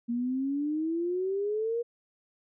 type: exponential sweep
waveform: sine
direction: up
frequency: 233.1 to 478 Hz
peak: -27 dBFS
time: 0.08-1.83 s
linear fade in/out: 20 ms
effects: none